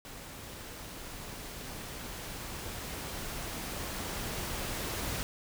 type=noise with level ramp; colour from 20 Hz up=pink; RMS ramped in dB=-46 to -35 dBFS; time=0.05-5.23 s; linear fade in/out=0 ms; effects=none